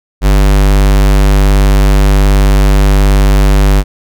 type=tone; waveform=square; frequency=49.35 Hz; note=G1; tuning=12 cents sharp; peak=-5 dBFS; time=0.21-3.84 s; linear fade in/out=50 ms; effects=none